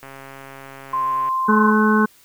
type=click train; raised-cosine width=0.5 ms; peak=-23 dBFS; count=172; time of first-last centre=0.03-1.287 s; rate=136 Hz
type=tone; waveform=sine; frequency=1046.5 Hz; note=C6; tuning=in tune; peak=-18 dBFS; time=0.93-1.72 s; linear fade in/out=5 ms
type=harmonic tone; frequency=214.6 Hz; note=A3; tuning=43 cents flat; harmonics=1 / 2 / 4 / 5 / 6 / 7; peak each=-15 / -21 / -28 / -20 / -32 / -21 dBFS; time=1.48-2.06 s; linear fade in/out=10 ms
effects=white hiss -52 dBFS RMS until 2.24 s